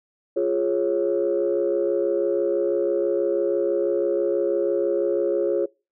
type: chord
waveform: sine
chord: Db major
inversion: first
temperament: equal with one note detuned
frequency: 349.2 / 415.3 / 548.3 Hz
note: F4 / Ab4 / Db5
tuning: 0 / 0 / -19 cents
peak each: -23 dBFS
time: 0.36-5.66 s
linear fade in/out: 10 ms
effects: noise-tail reverb RT60 0.3 s tail -25 dB re dry + tanh soft clip ceiling -12 dBFS